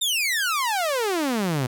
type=exponential sweep; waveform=sawtooth; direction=down; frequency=3729 to 120.1 Hz; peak=-18 dBFS; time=0.01-1.67 s; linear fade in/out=10 ms; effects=none